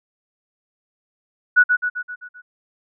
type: tone with echo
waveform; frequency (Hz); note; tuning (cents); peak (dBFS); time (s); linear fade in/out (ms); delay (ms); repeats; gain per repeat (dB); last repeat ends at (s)
sine; 1471; F#6; -11; -8; 1.56-1.64; 20; 130; 6; -5; 2.42
effects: none